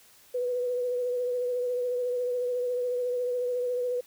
sine tone with vibrato, 493.9 Hz, B4, in tune, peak -26 dBFS, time 0.34-4.01 s, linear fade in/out 10 ms, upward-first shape triangle, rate 14 Hz, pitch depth 32 cents each way, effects white hiss -57 dBFS RMS until 4.06 s

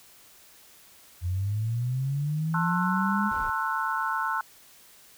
sine linear sweep, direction up, 85.4 to 209 Hz, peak -25 dBFS, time 1.21-3.32 s, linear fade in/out 50 ms
sine chord, F# half-diminished seventh, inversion first, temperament just, 888 / 1065.6 / 1332 / 1480 Hz, A5 / C6 / E6 / F#6, +16 / +31 / +18 / 0 cents, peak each -31 dBFS, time 2.54-4.41 s, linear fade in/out 2 ms
brown noise, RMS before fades -39 dBFS, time 3.31-3.5 s, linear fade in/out 5 ms
effects white hiss -54 dBFS RMS until 5.17 s

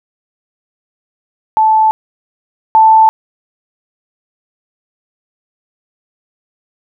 sine tone pair in turn, 874 / 881.6 Hz, A5 / A5, -12 / +3 cents, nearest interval unison, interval 15 cents, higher second, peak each -6 / -3 dBFS, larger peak second, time 1.57-1.91 / 2.75-3.09 s, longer neither, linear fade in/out 0 ms, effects none

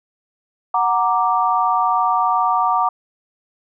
sine chord, Gb augmented, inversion none, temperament equal, 740 / 932.3 / 1174.7 Hz, Gb5 / Bb5 / D6, 0 / 0 / 0 cents, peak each -19 / -19 / -18 dBFS, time 0.74-2.89 s, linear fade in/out 5 ms, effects none

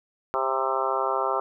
harmonic tone with a mistuned harmonic, 132.8 Hz, C3, 26 cents sharp, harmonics 3 / 4 / 5 / 6 / 7 / 8 / 9 / 10, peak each -31 / -31 / -31 / -31 / -31 / -31 / -31 / -31 dBFS, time 0.34-1.4 s, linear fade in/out 0 ms, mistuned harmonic 8, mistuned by -20 cents, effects none

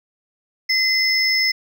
triangle tone pair together, 2053 / 5235 Hz, C7 / E8, -33 / -13 cents, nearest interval octave + major third, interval 1620 cents, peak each -17 dBFS, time 0.69-1.52 s, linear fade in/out 10 ms, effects none

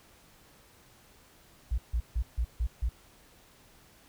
sine tone bursts, 58 Hz, A#1, 8 cents flat, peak -24 dBFS, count 6, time 1.71-2.892 s, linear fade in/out 10 ms, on 72 ms, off 150 ms, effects tanh soft clip ceiling -22 dBFS + pink hiss -59 dBFS RMS until 4.08 s

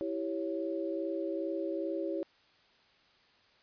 sine chord, C# diminished, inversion first, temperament equal, 329.6 / 392 / 554.4 Hz, E4 / G4 / C#5, 0 / 0 / 0 cents, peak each -35 / -38 / -37 dBFS, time 0.01-2.23 s, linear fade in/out 0 ms, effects white hiss -65 dBFS RMS until 3.62 s + resampled to 11025 Hz

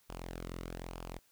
sawtooth tone with flanger, 43.23 Hz, F1, 17 cents flat, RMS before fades -44 dBFS, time 0.09-1.19 s, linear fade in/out 10 ms, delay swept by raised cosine 0.5 to 1.25 ms, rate 1.1 Hz, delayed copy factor -0.55, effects white hiss -69 dBFS RMS until 1.31 s

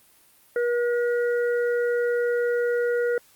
harmonic tone, 480 Hz, B4, 49 cents flat, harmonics 1 / 3 / 4, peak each -21 / -31 / -38 dBFS, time 0.56-3.18 s, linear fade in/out 2 ms, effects white hiss -57 dBFS RMS until 3.35 s + Opus 32 kbps

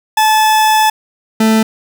40% pulse tone pair in turn, 867 / 220.5 Hz, A5 / A3, -26 / +4 cents, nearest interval 2 octaves, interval 2370 cents, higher first, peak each -7 dBFS, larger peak neither, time 0.17-0.9 / 1.4-1.63 s, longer first, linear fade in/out 5 ms, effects none

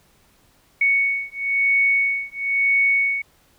sine beating tone pair, 2222 / 2223 Hz, C#7 / C#7, +4 / +4 cents, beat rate 1 Hz, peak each -20 dBFS, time 0.81-3.22 s, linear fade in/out 5 ms, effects pink hiss -58 dBFS RMS until 3.58 s

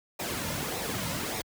pink noise with flanger, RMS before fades -33 dBFS, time 0.19-1.42 s, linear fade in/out 10 ms, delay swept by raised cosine 0.65 to 2.65 ms, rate 1.7 Hz, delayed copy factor -0.55, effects high-pass 60 Hz 12 dB/octave

